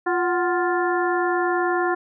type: harmonic tone with a mistuned harmonic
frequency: 350.4 Hz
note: F4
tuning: 6 cents sharp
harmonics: 1 / 2 / 3 / 4 / 5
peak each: -22 / -25 / -27 / -28 / -29 dBFS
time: 0.06-1.95 s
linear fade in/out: 10 ms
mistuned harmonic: 2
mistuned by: +94 cents
effects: none